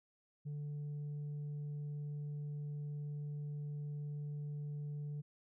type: tone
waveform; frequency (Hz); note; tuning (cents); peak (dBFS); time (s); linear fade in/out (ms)
sine; 146.83; D3; 0; -37; 0.45-5.22; 20
effects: tanh soft clip ceiling -39 dBFS